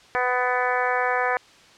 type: harmonic tone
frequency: 249.6 Hz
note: B3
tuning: 19 cents sharp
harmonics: 2 / 3 / 4 / 5 / 6 / 7 / 8 / 9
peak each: -27 / -26 / -28 / -30 / -30 / -27 / -34 / -34 dBFS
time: 0.15-1.37 s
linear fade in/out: 0 ms
effects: white hiss -51 dBFS RMS until 1.77 s + low-pass 5000 Hz 12 dB/octave